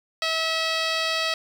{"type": "tone with low-pass filter", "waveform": "10% pulse", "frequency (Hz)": 647, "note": "E5", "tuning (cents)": -32, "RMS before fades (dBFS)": -25, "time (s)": [0.22, 1.34], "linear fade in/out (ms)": 2, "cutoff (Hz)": 5300, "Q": 2.5, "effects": ["7-bit"]}